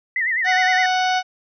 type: tone with vibrato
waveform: sine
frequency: 1923 Hz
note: B6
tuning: 47 cents flat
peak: -18 dBFS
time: 0.16-0.86 s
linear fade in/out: 2 ms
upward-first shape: sine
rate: 9.7 Hz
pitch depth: 130 cents each way
type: harmonic tone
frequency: 740 Hz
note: F#5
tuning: in tune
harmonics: 1 / 2 / 3 / 4 / 5 / 6 / 7 / 8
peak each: -18 / -24 / -28 / -30 / -32 / -34 / -35 / -36 dBFS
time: 0.44-1.23 s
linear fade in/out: 50 ms
effects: none